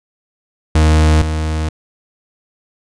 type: tone pair in turn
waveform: 40% pulse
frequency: 77.78 / 78.28 Hz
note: D#2 / D#2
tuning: 0 / +11 cents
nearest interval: unison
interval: 11 cents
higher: second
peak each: -7 / -15 dBFS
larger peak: first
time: 0.75-1.22 / 1.22-1.69 s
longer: neither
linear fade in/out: 5 ms
effects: resampled to 22050 Hz